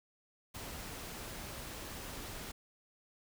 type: noise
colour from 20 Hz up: pink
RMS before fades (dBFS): -45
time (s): 0.54-2.52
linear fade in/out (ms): 10
effects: none